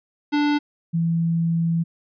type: tone pair in turn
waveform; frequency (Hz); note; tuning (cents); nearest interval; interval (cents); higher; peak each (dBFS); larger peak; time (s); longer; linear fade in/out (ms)
square / sine; 293.4 / 166.53; D4 / E3; -2 / +18; minor seventh; 980; first; -18; neither; 0.32-0.59 / 0.93-1.84; second; 20
effects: resampled to 11025 Hz